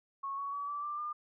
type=tone with pitch steps; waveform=sine; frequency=1100 / 1119.9 / 1140.1 / 1160.7 / 1181.7 / 1203 Hz; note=C#6 / C#6 / C#6 / D6 / D6 / D6; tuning=-14 / +17 / +48 / -21 / +10 / +41 cents; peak=-35 dBFS; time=0.23-1.13 s; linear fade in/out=10 ms; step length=150 ms; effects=none